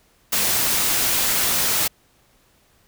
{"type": "noise", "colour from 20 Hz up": "white", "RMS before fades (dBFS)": -20, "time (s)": [0.32, 1.88], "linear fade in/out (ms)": 10, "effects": ["pink hiss -59 dBFS RMS until 2.87 s"]}